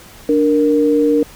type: tone pair together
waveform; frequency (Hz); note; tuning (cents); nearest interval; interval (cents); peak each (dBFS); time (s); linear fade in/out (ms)
sine; 293.7 / 466.2; D4 / A#4; 0 / 0; minor sixth; 800; -13; 0.29-1.23; 2
effects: pink hiss -40 dBFS RMS until 1.35 s